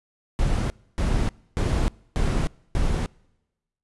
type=noise bursts; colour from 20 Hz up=brown; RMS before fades=-22 dBFS; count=5; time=0.39-3.06 s; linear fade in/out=0 ms; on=310 ms; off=280 ms; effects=noise-tail reverb RT60 1.0 s tail -26 dB re dry + resampled to 24000 Hz